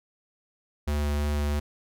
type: tone with vibrato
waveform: square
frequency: 73.42 Hz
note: D2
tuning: in tune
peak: -25 dBFS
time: 0.87-1.6 s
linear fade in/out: 10 ms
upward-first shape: sine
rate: 3 Hz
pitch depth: 9 cents each way
effects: none